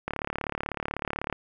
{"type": "click train", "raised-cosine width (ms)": 0.5, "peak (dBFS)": -14, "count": 46, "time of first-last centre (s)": [0.08, 1.327], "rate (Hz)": 36.1, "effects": []}